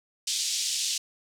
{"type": "band-pass noise", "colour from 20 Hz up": "white", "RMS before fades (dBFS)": -29, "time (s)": [0.27, 0.98], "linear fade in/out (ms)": 5, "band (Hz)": [3200, 7400], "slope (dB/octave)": 24, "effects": []}